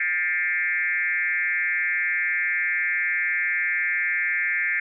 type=tone with frequency modulation; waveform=sine; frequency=1944 Hz; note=B6; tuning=28 cents flat; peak=-21 dBFS; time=0-4.8 s; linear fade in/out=5 ms; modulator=174 Hz; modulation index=1.9; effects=none